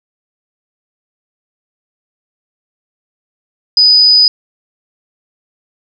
sine tone, 4978 Hz, D#8, in tune, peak -4 dBFS, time 3.77-4.28 s, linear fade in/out 2 ms, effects none

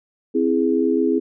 sine chord, C augmented, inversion none, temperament equal, 261.6 / 329.6 / 415.3 Hz, C4 / E4 / G#4, 0 / 0 / 0 cents, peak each -20 dBFS, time 0.34-1.2 s, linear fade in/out 20 ms, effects none

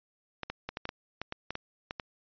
clicks, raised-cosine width 0.3 ms, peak -19 dBFS, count 12, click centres 0.433 / 0.5 / 0.69 / 0.771 / 0.854 / 0.891 / 1.216 / 1.324 / 1.506 / 1.554 / 1.909 / 1.998 s, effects resampled to 11025 Hz

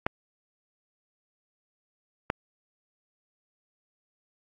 clicks, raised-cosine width 0.5 ms, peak -10 dBFS, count 2, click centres 0.065 / 2.301 s, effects AAC 64 kbps

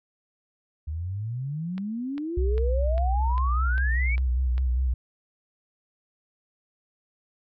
sine exponential sweep, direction up, 73.42 to 2326 Hz, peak -28 dBFS, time 0.87-4.16 s, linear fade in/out 10 ms
click train, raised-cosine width 0.3 ms, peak -25 dBFS, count 8, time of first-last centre 1.78-4.58 s, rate 2.5 Hz
sine tone with vibrato, 63.1 Hz, B1, 38 cents sharp, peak -21 dBFS, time 2.37-4.94 s, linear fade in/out 5 ms, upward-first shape square, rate 5 Hz, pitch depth 48 cents each way
effects none

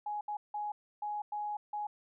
sine tone bursts at uneven times, 835 Hz, G#5, 9 cents sharp, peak -34 dBFS, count 6, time 0.06-0.21 / 0.28-0.37 / 0.54-0.72 / 1.02-1.22 / 1.32-1.57 / 1.73-1.87 s, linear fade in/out 5 ms, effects none

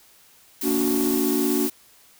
blue noise, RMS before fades -29 dBFS, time 0.61-1.7 s, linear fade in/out 5 ms
triangle chord, Bb augmented, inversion none, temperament equal with one note detuned, 233.1 / 288.6 / 370 Hz, Bb3 / D4 / F#4, 0 / -30 / 0 cents, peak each -24 / -21 / -23 dBFS, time 0.62-1.7 s, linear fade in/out 50 ms
click train, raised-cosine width 1 ms, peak -25 dBFS, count 16, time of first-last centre 0.68-1.173 s, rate 30.4 Hz
effects white hiss -54 dBFS RMS until 2.19 s

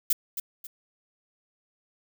violet noise with echo, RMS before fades -22 dBFS, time 0.1-0.13 s, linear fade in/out 5 ms, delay 270 ms, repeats 2, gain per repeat -9 dB, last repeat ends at 0.67 s, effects none

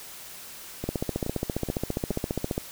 two click trains, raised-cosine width 2 ms, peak -17 / -13 dBFS, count 4 / 26, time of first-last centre 0.84-2.111 / 0.89-2.579 s, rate 2.36 / 14.8 Hz, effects white hiss -43 dBFS RMS until 2.71 s

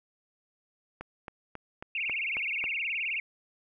click train, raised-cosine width 0.5 ms, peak -24 dBFS, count 7, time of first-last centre 1.01-2.64 s, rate 3.68 Hz
sine tone with vibrato, 2442 Hz, D#7, 33 cents flat, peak -29 dBFS, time 1.95-3.2 s, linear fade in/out 2 ms, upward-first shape sine, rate 19 Hz, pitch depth 230 cents each way
effects none

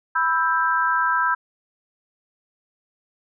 sine chord, E minor, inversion second, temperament just, 988.9 / 1318.5 / 1582.2 Hz, B5 / E6 / G6, +2 / 0 / +16 cents, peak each -22 dBFS, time 0.15-1.35 s, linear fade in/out 10 ms, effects none

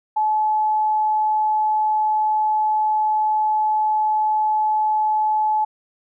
sine tone, 859 Hz, A5, 42 cents flat, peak -16 dBFS, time 0.16-5.65 s, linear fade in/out 10 ms, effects none

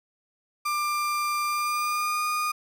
35% pulse tone with pitch glide, 1190 to 1223.5 Hz, D6 to D#6, +22 to -29 cents, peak -23 dBFS, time 0.65-2.52 s, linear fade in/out 10 ms, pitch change +49 cents, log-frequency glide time 1.45-2.26 s, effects none

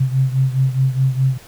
sine beating tone pair, 130.81 / 135.61 Hz, C3 / C#3, 0 / -38 cents, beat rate 4.8 Hz, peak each -15 / -19 dBFS, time 0-1.38 s, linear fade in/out 10 ms, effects pink hiss -43 dBFS RMS until 1.47 s

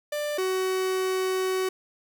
45% pulse tone pair in turn, 592 / 375.1 Hz, D5 / F#4, +14 / +24 cents, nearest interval minor sixth, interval 790 cents, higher first, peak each -27 / -24 dBFS, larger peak second, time 0.12-0.38 / 0.38-1.69 s, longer second, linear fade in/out 5 ms, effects 11-bit

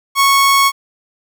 sawtooth tone, 1104 Hz, C#6, 7 cents flat, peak -5 dBFS, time 0.15-0.72 s, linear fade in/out 50 ms, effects none

